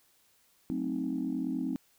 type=chord; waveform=sine; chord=F# diminished seventh; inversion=none; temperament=equal; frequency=185 / 220 / 261.6 / 311.1 Hz; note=F#3 / A3 / C4 / Eb4; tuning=0 / 0 / 0 / 0 cents; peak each=-38 / -38 / -32 / -35 dBFS; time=0.7-1.76 s; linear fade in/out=0 ms; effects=tanh soft clip ceiling -22 dBFS + white hiss -67 dBFS RMS until 1.98 s